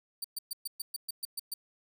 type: tone bursts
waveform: 15% pulse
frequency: 4607 Hz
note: D8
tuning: 34 cents flat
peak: -27 dBFS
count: 10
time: 0.22-1.54 s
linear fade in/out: 5 ms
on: 24 ms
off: 120 ms
effects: none